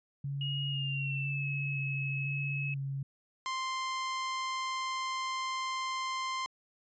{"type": "tone with vibrato", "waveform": "sine", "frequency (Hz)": 138.59, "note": "C#3", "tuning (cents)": 0, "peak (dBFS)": -33, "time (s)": [0.24, 3.03], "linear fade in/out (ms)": 5, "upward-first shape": "square", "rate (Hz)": 0.99, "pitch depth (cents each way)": 17}
{"type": "tone with pitch glide", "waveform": "sine", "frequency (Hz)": [2875, 2576], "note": ["F7", "E7"], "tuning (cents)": [50, -41], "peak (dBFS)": -35, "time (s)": [0.41, 2.74], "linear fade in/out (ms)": 2, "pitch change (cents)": -191, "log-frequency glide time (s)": [0.69, 1.47]}
{"type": "tone", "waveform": "sawtooth", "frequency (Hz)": 1046.5, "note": "C6", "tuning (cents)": 0, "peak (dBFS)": -29, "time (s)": [3.46, 6.46], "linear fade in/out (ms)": 0}
{"effects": ["resampled to 16000 Hz"]}